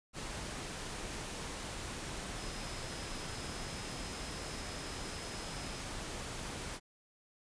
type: tone in noise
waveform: sine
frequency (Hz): 5100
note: D#8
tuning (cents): +42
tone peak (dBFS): -52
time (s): 2.36-5.82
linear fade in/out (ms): 50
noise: pink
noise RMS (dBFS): -42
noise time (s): 0.13-6.8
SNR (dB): -13
effects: resampled to 22050 Hz

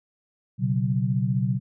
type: chord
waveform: sine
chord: B suspended second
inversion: none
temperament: equal with one note detuned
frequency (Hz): 123.47 / 138.59 / 188.12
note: B2 / C#3 / F#3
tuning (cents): 0 / 0 / +29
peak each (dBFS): -24 / -26 / -26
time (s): 0.58-1.6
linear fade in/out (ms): 50
effects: none

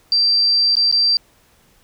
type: tone with dropouts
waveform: sine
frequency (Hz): 4699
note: D8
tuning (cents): 0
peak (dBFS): -12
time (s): 0.12-1.17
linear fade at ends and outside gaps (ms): 1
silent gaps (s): 0.754-0.768 / 0.914-0.925
effects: pink hiss -55 dBFS RMS until 1.83 s

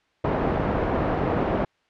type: low-pass noise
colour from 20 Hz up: white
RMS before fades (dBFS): -24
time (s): 0.24-1.65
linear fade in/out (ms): 5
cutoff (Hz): 650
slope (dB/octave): 12
effects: white hiss -66 dBFS RMS until 1.89 s + low-pass 3000 Hz 12 dB/octave

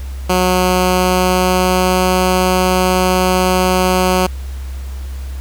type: tone with pitch glide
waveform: 10% pulse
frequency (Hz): 182.8 to 184.07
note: F#3 to F#3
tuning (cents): -21 to -9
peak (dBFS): -3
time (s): 0.29-4.27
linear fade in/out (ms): 10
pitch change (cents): +12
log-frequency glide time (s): 0.85-2.09
effects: added 66 Hz sine -22 dBFS peak until 5.4 s + pink hiss -40 dBFS RMS until 5.4 s

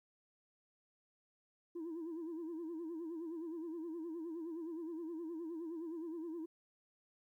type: tone with vibrato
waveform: sine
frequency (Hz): 329.6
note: E4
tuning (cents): 0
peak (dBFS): -39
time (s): 1.75-6.46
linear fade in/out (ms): 10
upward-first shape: sine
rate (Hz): 9.6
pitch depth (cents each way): 97
effects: tanh soft clip ceiling -39 dBFS + 13-bit

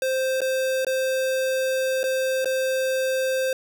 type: tone with dropouts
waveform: square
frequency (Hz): 523.3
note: C5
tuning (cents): 0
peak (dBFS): -22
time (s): 0.02-3.53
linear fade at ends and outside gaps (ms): 2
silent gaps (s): 0.406-0.416 / 0.848-0.867 / 2.032-2.039 / 2.446-2.456
effects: none

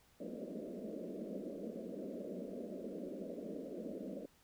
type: band-pass noise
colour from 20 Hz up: pink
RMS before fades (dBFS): -45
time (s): 0.2-4.26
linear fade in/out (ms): 5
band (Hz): 180 to 630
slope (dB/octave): 96
effects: pink hiss -69 dBFS RMS until 4.43 s

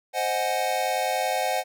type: chord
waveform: square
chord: Ab dominant seventh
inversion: first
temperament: equal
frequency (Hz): 523.3 / 622.3 / 740 / 830.6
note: C5 / Eb5 / Gb5 / Ab5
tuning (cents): 0 / 0 / 0 / 0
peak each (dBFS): -31 / -31 / -27 / -32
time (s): 0.13-1.64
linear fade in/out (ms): 50
effects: none

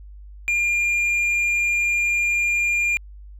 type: tone with tanh clipping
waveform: triangle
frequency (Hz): 2404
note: D7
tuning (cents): +40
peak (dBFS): -19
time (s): 0.48-2.97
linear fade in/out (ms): 0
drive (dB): 9
effects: added 50 Hz sine -38 dBFS peak until 3.39 s

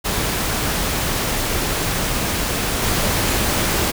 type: noise with level steps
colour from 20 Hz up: pink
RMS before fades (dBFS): -21 / -19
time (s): 0.04-3.92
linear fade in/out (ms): 20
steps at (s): 2.82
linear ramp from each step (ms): 10
effects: none

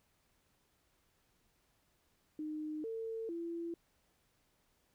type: tone with pitch steps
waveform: sine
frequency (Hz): 306.8 / 449.8 / 337.5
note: D#4 / A4 / E4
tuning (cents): -24 / +38 / +41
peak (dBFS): -38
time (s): 2.39-3.74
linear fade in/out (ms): 2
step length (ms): 450
effects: pink hiss -75 dBFS RMS until 4.94 s

